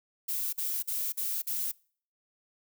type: noise bursts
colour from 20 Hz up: violet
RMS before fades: -32 dBFS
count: 5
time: 0.28-1.718 s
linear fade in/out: 10 ms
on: 250 ms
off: 47 ms
effects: noise-tail reverb RT60 0.5 s tail -25 dB re dry